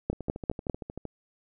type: two click trains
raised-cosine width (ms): 2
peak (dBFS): -23 / -12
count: 13 / 4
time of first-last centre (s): 0.13-1.053 / 0.1-0.698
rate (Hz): 13 / 5.02
effects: none